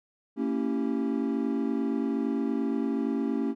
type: chord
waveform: triangle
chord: A# diminished seventh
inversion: none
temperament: equal with one note detuned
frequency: 228.5 / 277.2 / 329.6 / 392 Hz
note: A#3 / C#4 / E4 / G4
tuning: -34 / 0 / 0 / 0 cents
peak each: -28 / -27 / -33 / -33 dBFS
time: 0.36-3.55 s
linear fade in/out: 50 ms
effects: none